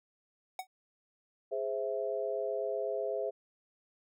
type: tone with exponential decay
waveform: square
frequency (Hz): 749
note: F#5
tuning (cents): +21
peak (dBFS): -33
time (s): 0.59-0.67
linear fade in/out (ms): 2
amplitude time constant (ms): 17
type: chord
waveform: sine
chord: Ab augmented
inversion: none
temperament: equal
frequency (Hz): 415.3 / 523.3 / 659.3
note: Ab4 / C5 / E5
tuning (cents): 0 / 0 / 0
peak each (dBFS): -36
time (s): 1.51-3.31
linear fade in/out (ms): 20
effects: none